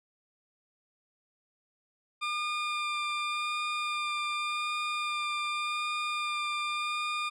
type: tone with vibrato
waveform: 20% pulse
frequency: 1204 Hz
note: D6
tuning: 43 cents sharp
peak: -25 dBFS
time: 2.21-7.3 s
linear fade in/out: 20 ms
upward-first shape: sine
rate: 0.87 Hz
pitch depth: 13 cents each way
effects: low-pass 6000 Hz 12 dB/octave